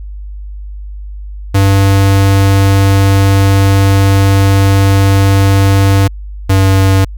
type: tone pair in turn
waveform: square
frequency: 98 / 96.32 Hz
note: G2 / G2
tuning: 0 / -30 cents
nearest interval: unison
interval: 30 cents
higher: first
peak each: -6 dBFS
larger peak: neither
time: 1.54-6.08 / 6.49-7.05 s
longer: first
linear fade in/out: 10 ms
effects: added 50 Hz sine -22 dBFS peak until 7.17 s